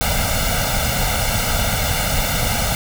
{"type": "noise with comb filter", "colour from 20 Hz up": "pink", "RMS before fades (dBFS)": -19, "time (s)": [0.01, 2.75], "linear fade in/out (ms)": 0, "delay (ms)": 1.4, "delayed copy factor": 1, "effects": []}